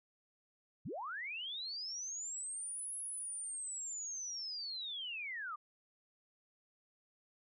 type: linear two-way sweep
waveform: sine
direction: up then down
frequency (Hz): 85.5 to 10720 to 1151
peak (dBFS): -40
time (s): 0.85-5.56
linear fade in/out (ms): 10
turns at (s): 2.96
effects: none